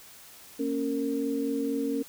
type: tone cluster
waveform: sine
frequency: 232.7 / 277 / 460.4 Hz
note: A#3 / C#4 / A#4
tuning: -3 / -1 / -22 cents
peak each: -35 / -28 / -32 dBFS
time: 0.59-2.03 s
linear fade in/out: 10 ms
effects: white hiss -50 dBFS RMS until 2.08 s